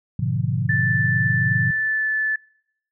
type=chord; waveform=sine; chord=G# diminished seventh; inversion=none; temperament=equal; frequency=103.83 / 123.47 / 146.83 / 174.61 Hz; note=G#2 / B2 / D3 / F3; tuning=0 / 0 / 0 / 0 cents; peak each=-26 / -23 / -25 / -27 dBFS; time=0.19-1.71 s; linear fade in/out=5 ms
type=tone with pitch glide; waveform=sine; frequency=1760 to 1743.8 Hz; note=A6 to A6; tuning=0 to -16 cents; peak=-19 dBFS; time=0.69-2.36 s; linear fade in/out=5 ms; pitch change=-16 cents; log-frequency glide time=1.69-2.1 s
effects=noise-tail reverb RT60 0.7 s tail -24 dB re dry